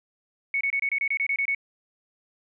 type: tone bursts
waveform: sine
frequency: 2217 Hz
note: C#7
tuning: in tune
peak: -22 dBFS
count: 11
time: 0.54-1.548 s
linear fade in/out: 2 ms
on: 68 ms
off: 26 ms
effects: none